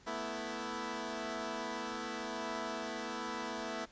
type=chord; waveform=10% pulse; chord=A suspended second; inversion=none; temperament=equal; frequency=220 / 246.9 / 329.6 Hz; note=A3 / B3 / E4; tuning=0 / 0 / 0 cents; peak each=-34 dBFS; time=0.06-3.86 s; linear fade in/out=20 ms; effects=pink hiss -61 dBFS RMS until 3.91 s + resampled to 16000 Hz

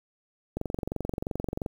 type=click train; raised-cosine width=2 ms; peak=-17 dBFS; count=26; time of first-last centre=0.57-1.662 s; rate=22.9 Hz; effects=8-bit

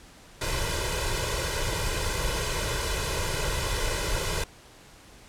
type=noise with comb filter; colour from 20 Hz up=pink; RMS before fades=-28 dBFS; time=0.41-4.44 s; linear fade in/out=5 ms; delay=2 ms; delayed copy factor=+0.8; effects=pink hiss -51 dBFS RMS until 5.28 s + low-pass 10000 Hz 12 dB/octave

